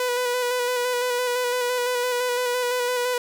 sawtooth tone with vibrato, 493.9 Hz, B4, in tune, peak -18 dBFS, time 0-3.18 s, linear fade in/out 2 ms, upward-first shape square, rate 5.9 Hz, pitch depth 21 cents each way, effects none

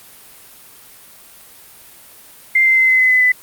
sine tone with pitch steps, 2093 / 2077 / 2062 / 2046 / 2031 / 2016 / 2001 Hz, C7 / C7 / C7 / C7 / B6 / B6 / B6, 0 / -13 / -26 / -39 / +48 / +35 / +22 cents, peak -9 dBFS, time 2.55-3.32 s, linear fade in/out 5 ms, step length 110 ms, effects white hiss -42 dBFS RMS until 3.42 s + Opus 32 kbps

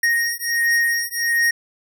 square beating tone pair, 1864.7 / 1866.1 Hz, A#6 / A#6, 0 / +1 cents, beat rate 1.4 Hz, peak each -21 dBFS, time 0.03-1.51 s, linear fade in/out 5 ms, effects none

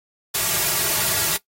white noise with comb filter, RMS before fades -21 dBFS, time 0.34-1.37 s, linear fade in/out 10 ms, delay 3.9 ms, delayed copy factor -0.9, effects noise-tail reverb RT60 0.1 s tail -18 dB re dry + AAC 48 kbps

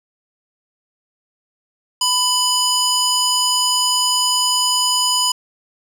square tone with band-pass filter, 995 Hz, B5, 13 cents sharp, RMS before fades -17 dBFS, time 2.01-5.32 s, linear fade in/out 5 ms, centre 6000 Hz, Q 1.1, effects none

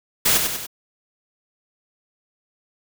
white noise with echo, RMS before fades -17 dBFS, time 0.25-0.38 s, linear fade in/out 10 ms, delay 96 ms, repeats 3, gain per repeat -5 dB, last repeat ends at 0.668 s, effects none

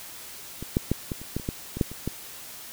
clicks, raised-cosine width 3 ms, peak -21 / -8 / -9 / -16 / -27 / -14 / -25 / -14 / -19 / -8 / -25 / -14 dBFS, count 12, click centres 0.626 / 0.769 / 0.916 / 1.118 / 1.216 / 1.366 / 1.398 / 1.489 / 1.77 / 1.812 / 1.916 / 2.076 s, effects white hiss -42 dBFS RMS until 2.72 s

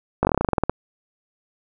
slowing click train, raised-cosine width 1 ms, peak -4 dBFS, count 14, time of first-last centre 0.23-0.696 s, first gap 19 ms, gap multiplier 1.1, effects none

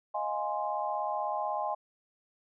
sine chord, F minor seventh, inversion third, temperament equal, 622.3 / 698.5 / 830.6 / 1046.5 Hz, Eb5 / F5 / Ab5 / C6, 0 / 0 / 0 / 0 cents, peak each -36 / -38 / -33 / -36 dBFS, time 0.14-1.75 s, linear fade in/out 10 ms, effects none

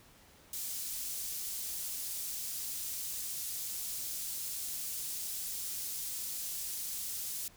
pink high-pass noise, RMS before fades -39 dBFS, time 0.53-7.48 s, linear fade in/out 2 ms, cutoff 6900 Hz, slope 12 dB/octave, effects pink hiss -60 dBFS RMS until 7.56 s

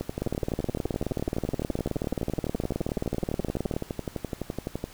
two click trains, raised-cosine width 2 ms, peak -14 / -16 dBFS, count 68 / 58, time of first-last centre 0.22-3.765 / 0.01-4.841 s, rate 18.9 / 11.8 Hz, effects pink hiss -49 dBFS RMS until 4.93 s

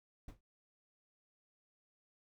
brown noise with exponential decay, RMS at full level -42 dBFS, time 0.28-0.41 s, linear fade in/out 5 ms, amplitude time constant 27 ms, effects none

